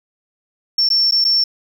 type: tone with dropouts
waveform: triangle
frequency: 5430 Hz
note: F8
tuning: 50 cents flat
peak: -9 dBFS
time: 0.78-1.44 s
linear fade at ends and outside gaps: 5 ms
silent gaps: 0.89-0.902 / 1.111-1.121 / 1.243-1.249 s
effects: tanh soft clip ceiling -9 dBFS + 8-bit